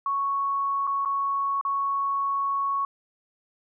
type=tone with dropouts; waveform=sine; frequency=1108.7 Hz; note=C#6; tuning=in tune; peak=-23 dBFS; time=0.06-2.85 s; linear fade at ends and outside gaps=2 ms; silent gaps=0.87-0.874 / 1.05-1.057 / 1.612-1.65 s; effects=none